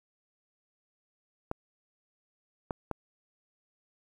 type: clicks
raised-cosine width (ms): 1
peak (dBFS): -18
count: 3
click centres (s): 1.514 / 2.708 / 2.913
effects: 9-bit